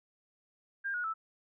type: tone with pitch steps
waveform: sine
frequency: 1600 / 1450.4 / 1314.7 Hz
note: G6 / F#6 / E6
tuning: +35 / -35 / -5 cents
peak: -32 dBFS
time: 0.84-1.14 s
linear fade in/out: 20 ms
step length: 100 ms
effects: none